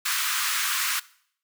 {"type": "high-pass noise", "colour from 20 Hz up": "pink", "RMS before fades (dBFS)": -26, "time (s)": [0.05, 1], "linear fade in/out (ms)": 10, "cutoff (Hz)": 1100, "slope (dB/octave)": 48, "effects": ["noise-tail reverb RT60 0.6 s tail -20 dB re dry"]}